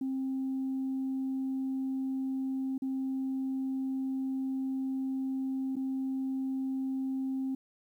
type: tone with dropouts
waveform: sine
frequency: 265.1 Hz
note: C4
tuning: 23 cents sharp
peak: -29 dBFS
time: 0.01-7.55 s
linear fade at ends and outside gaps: 5 ms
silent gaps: 2.78-2.82 / 5.757-5.765 s
effects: tanh soft clip ceiling -27 dBFS + 11-bit